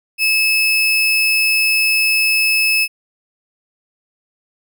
35% pulse tone, 2600 Hz, E7, 24 cents flat, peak -11 dBFS, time 0.18-2.88 s, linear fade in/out 50 ms, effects none

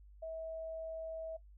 sine tone, 647 Hz, E5, 32 cents flat, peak -40 dBFS, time 0.22-1.37 s, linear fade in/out 10 ms, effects noise-tail reverb RT60 0.1 s tail -18 dB re dry + added 50 Hz sine -55 dBFS peak until 1.57 s

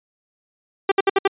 sawtooth tone bursts, 392 Hz, G4, in tune, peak -9 dBFS, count 5, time 0.89-1.277 s, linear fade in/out 5 ms, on 27 ms, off 63 ms, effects resampled to 8000 Hz

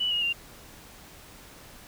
sine tone with pitch steps, 2960 / 2871 / 2784 Hz, F#7 / F7 / F7, 0 / +47 / -6 cents, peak -24 dBFS, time 0-0.33 s, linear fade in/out 10 ms, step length 110 ms, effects pink hiss -49 dBFS RMS until 1.87 s

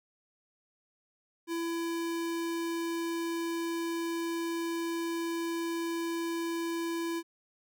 square tone, 334.8 Hz, E4, 27 cents sharp, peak -32 dBFS, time 1.47-7.23 s, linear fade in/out 50 ms, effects none

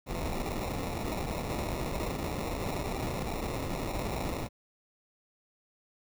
pink noise with sample-and-hold, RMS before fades -34 dBFS, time 0.06-4.49 s, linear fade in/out 50 ms, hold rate 1575 Hz, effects none

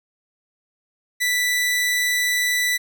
sawtooth tone, 1975.5 Hz, B6, in tune, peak -15 dBFS, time 1.2-2.78 s, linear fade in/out 20 ms, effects none

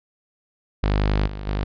sawtooth tone with level steps, 50.6 Hz, G#1, 44 cents flat, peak -14 / -26 / -18 dBFS, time 0.83-1.64 s, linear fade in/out 5 ms, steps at 1.27 / 1.47 s, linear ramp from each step 5 ms, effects resampled to 11025 Hz

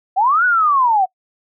sine linear two-way sweep, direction up then down, 721 to 1494 to 721 Hz, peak -11 dBFS, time 0.16-1.06 s, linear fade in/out 20 ms, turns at 0.45 s, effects noise-tail reverb RT60 0.1 s tail -25 dB re dry

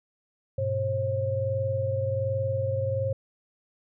sine tone cluster, 101.1 / 122.4 / 536 Hz, G#2 / B2 / C5, -46 / -15 / +42 cents, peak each -29 / -33 / -27 dBFS, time 0.58-3.13 s, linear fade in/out 5 ms, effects none

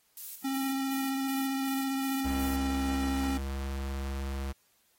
violet noise with tremolo, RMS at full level -40 dBFS, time 0.17-2.56 s, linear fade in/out 2 ms, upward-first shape square, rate 2.7 Hz, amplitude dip 55%
square tone with vibrato, 269.3 Hz, C#4, 50 cents flat, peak -30 dBFS, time 0.44-3.38 s, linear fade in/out 10 ms, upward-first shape square, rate 15 Hz, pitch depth 10 cents each way
square tone, 68 Hz, C#2, 33 cents flat, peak -33 dBFS, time 2.24-4.53 s, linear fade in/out 20 ms
effects white hiss -69 dBFS RMS until 4.98 s + AAC 48 kbps

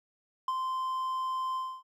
triangle tone with ADSR envelope, 1039 Hz, C6, 12 cents flat, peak -24 dBFS, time 0.48-1.83 s, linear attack 3 ms, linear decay 37 ms, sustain -4 dB, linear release 270 ms, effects none

